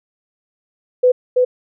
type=tone with echo; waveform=sine; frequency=501 Hz; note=B4; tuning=25 cents sharp; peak=-8 dBFS; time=1.03-1.12 s; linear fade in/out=10 ms; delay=330 ms; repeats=1; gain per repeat=-2 dB; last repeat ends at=1.45 s; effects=none